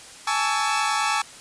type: chord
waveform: sawtooth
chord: A major seventh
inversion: third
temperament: equal with one note detuned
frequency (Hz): 830.6 / 880 / 1128.1 / 1318.5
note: G#5 / A5 / C#6 / E6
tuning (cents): 0 / 0 / +30 / 0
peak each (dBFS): -23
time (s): 0.27-1.22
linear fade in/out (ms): 5
effects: white hiss -43 dBFS RMS until 1.4 s + resampled to 22050 Hz